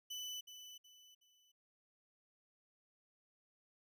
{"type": "tone with echo", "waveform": "30% pulse", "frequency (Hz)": 2993, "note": "F#7", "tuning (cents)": 19, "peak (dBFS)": -40, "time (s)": [0.1, 0.41], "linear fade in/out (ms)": 10, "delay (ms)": 370, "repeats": 3, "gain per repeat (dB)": -9, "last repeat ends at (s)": 1.52, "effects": []}